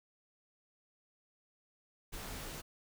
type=noise with comb filter; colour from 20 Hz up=pink; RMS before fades=-44 dBFS; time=2.12-2.62 s; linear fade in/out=20 ms; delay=17 ms; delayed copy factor=-0.65; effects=none